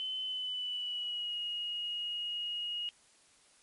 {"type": "tone with pitch glide", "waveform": "sine", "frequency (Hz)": [3044, 2880], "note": ["F#7", "F#7"], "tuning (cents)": [48, -47], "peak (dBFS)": -34, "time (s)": [0, 2.89], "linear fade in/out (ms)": 0, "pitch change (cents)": -95, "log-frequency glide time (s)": [0.2, 1.39], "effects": ["white hiss -64 dBFS RMS until 3.62 s", "MP3 48 kbps"]}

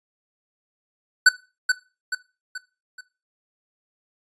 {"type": "tone with echo", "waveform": "square", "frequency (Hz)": 1500, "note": "F#6", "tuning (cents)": 23, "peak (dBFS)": -9, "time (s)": [1.26, 1.29], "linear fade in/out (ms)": 5, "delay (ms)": 430, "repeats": 4, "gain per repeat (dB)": -7, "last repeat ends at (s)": 3.01, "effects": ["noise-tail reverb RT60 0.3 s tail -18 dB re dry", "resampled to 22050 Hz"]}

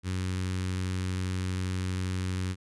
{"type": "tone with notch filter", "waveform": "sawtooth", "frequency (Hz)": 92.5, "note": "F#2", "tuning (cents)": 0, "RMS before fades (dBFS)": -31, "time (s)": [0.03, 2.56], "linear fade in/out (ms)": 50, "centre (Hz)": 670, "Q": 0.64, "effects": ["resampled to 24000 Hz"]}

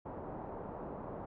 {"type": "low-pass noise", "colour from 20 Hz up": "white", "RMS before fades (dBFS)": -44, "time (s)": [0.05, 1.26], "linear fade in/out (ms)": 10, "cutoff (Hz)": 870, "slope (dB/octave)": 24, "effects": []}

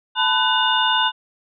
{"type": "tone cluster", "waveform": "sine", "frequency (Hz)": [881, 1001, 1495, 2863, 3578], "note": ["A5", "B5", "F#6", "F7", "A7"], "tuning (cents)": [2, 23, 17, 42, 28], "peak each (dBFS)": -22, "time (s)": [0.15, 1.12], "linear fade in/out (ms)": 50, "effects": []}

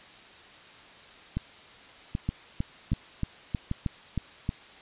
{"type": "two click trains", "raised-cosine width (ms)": 5, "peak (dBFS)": [-16, -15], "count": [4, 8], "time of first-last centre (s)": [[1.37, 3.714], [2.29, 4.491]], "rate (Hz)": [1.28, 3.18], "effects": ["white hiss -50 dBFS RMS until 4.81 s", "resampled to 8000 Hz"]}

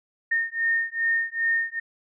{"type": "beating tone pair", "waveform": "sine", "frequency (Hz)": [1830, 1832.5], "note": ["A#6", "A#6"], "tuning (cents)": [-32, -30], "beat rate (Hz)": 2.5, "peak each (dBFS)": -25, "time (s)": [0.31, 1.8], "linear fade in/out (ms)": 10, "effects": []}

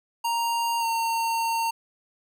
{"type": "tone with pitch glide", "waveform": "square", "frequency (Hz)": [932.3, 914.2], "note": ["A#5", "A#5"], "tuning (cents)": [0, -34], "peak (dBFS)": -24, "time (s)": [0.24, 1.71], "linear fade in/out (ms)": 10, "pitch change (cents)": -34, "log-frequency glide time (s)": [0.79, 0.86], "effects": []}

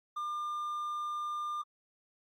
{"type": "tone", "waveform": "triangle", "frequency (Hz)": 1200, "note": "D6", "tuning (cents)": 37, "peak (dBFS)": -32, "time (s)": [0.16, 1.62], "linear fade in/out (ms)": 10, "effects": ["AAC 48 kbps"]}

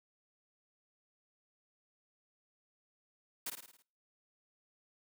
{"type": "noise with echo", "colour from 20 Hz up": "white", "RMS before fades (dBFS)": -39, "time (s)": [3.46, 3.5], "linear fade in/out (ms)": 5, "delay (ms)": 54, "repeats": 6, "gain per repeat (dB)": -5, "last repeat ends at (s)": 3.824, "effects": ["noise-tail reverb RT60 0.5 s tail -25 dB re dry", "high-pass 150 Hz 12 dB/octave"]}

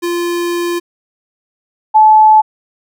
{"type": "tone pair in turn", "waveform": ["square", "sine"], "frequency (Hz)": [346.4, 864.6], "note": ["F4", "A5"], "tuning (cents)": [-14, -31], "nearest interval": "octave + major third", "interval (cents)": 1583, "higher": "second", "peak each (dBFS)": [-15, -3], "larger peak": "second", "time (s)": [[0.02, 0.8], [1.94, 2.42]], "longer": "first", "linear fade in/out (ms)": 20, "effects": []}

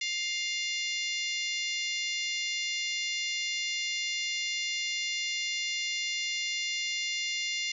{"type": "harmonic tone with a mistuned harmonic", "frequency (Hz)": 702, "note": "F5", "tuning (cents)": 9, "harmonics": [3, 4, 5, 6, 7, 8, 9, 10], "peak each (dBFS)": [-34, -36, -38, -40, -41, -42, -43, -44], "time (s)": [0.01, 7.72], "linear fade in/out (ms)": 5, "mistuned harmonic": 9, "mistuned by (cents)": -53, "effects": []}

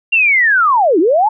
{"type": "linear two-way sweep", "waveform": "sine", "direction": "down then up", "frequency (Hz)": [2794, 297, 897], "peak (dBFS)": -8, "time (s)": [0.12, 1.29], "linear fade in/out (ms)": 10, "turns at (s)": 0.99, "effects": []}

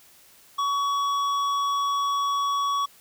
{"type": "tone with hard clipping", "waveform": "sine", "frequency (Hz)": 1125, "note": "C#6", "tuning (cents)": 25, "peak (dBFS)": -24, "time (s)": [0.58, 2.86], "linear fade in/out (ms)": 10, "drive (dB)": 9, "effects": ["white hiss -54 dBFS RMS until 3 s"]}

